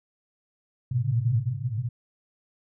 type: band-pass noise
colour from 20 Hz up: white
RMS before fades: -26 dBFS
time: 0.91-1.89 s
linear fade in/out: 5 ms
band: 110 to 130 Hz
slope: 96 dB/octave
effects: none